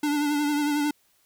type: tone with vibrato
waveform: square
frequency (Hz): 293.5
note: D4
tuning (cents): -1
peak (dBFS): -23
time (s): 0.03-0.91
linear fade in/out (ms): 5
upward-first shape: triangle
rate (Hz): 11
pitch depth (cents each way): 43
effects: white hiss -65 dBFS RMS until 1.25 s